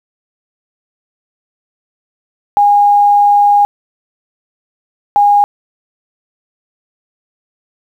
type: tone bursts at uneven times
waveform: sine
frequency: 818 Hz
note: G#5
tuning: 26 cents flat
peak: -5 dBFS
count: 2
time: 2.57-3.65 / 5.16-5.44 s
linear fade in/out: 0 ms
effects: 7-bit